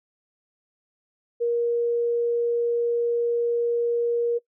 sine tone, 472.4 Hz, A#4, 23 cents sharp, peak -20 dBFS, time 1.4-4.39 s, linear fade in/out 20 ms, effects noise-tail reverb RT60 0.1 s tail -21 dB re dry

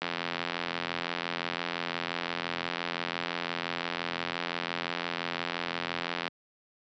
click train, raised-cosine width 0.3 ms, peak -14 dBFS, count 538, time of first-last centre 0.02-6.279 s, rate 85.8 Hz, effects high-pass 150 Hz 12 dB/octave + resampled to 16000 Hz

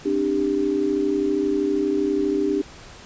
sine tone cluster, 266.8 / 299.3 / 394.9 Hz, C4 / D4 / G4, +34 / +33 / +13 cents, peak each -28 / -22 / -22 dBFS, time 0.05-2.62 s, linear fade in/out 10 ms, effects pink hiss -43 dBFS RMS until 3.05 s + resampled to 16000 Hz

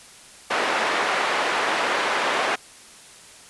white band-pass noise, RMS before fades -23 dBFS, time 0.5-2.56 s, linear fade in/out 10 ms, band 430 to 1700 Hz, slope 12 dB/octave, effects white hiss -46 dBFS RMS until 3.49 s + resampled to 24000 Hz

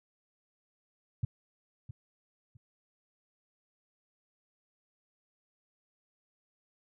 sine tone with echo, 116.54 Hz, A#2, in tune, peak -25 dBFS, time 1.23-1.25 s, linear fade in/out 5 ms, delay 660 ms, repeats 2, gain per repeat -13 dB, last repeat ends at 2.57 s, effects none

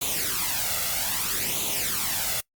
white noise with flanger, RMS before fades -27 dBFS, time 0.01-2.41 s, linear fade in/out 10 ms, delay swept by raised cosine 0.28 to 1.48 ms, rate 0.62 Hz, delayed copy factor +0.65, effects noise-tail reverb RT60 0.1 s tail -23 dB re dry + Opus 48 kbps

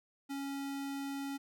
square tone, 277.2 Hz, C#4, in tune, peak -38 dBFS, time 0.29-1.38 s, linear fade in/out 20 ms, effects none

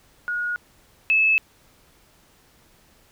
sine tone pair in turn, 1445 / 2605 Hz, F#6 / E7, -41 / -21 cents, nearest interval minor seventh, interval 1020 cents, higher second, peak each -23 / -15 dBFS, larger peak second, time 0.28-0.56 / 1.1-1.38 s, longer neither, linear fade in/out 0 ms, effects pink hiss -57 dBFS RMS until 3.11 s

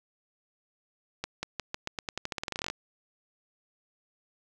accelerating click train, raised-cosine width 0.2 ms, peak -15 dBFS, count 21, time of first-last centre 1.24-2.701 s, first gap 190 ms, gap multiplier 0.88, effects none

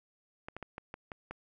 clicks, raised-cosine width 0.5 ms, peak -26 dBFS, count 7, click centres 0.485 / 0.566 / 0.627 / 0.781 / 0.941 / 1.118 / 1.31 s, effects none

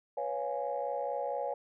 sine chord, C# dominant seventh, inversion third, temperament equal with one note detuned, 493.9 / 558.2 / 698.5 / 830.6 Hz, B4 / C#5 / E#5 / G#5, 0 / +12 / 0 / 0 cents, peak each -38 / -35 / -39 / -37 dBFS, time 0.17-1.54 s, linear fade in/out 5 ms, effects tanh soft clip ceiling -22 dBFS

